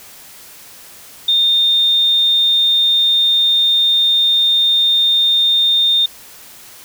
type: tone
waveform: sine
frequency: 3640 Hz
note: A#7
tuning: 42 cents flat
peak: -10 dBFS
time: 1.28-6.06 s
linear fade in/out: 5 ms
effects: white hiss -39 dBFS RMS until 6.84 s